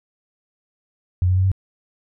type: tone with pitch steps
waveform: sine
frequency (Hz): 90.4 / 92.09 / 93.8 / 95.55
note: F#2 / F#2 / F#2 / G2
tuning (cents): -40 / -8 / +24 / -44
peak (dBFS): -14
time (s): 1.22-1.516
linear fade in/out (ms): 0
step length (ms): 74
effects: none